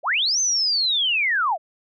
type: linear two-way sweep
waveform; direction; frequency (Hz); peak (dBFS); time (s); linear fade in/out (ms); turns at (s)
sine; up then down; 464.6 to 6270 to 589; -18; 0.03-1.58; 50; 0.4
effects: none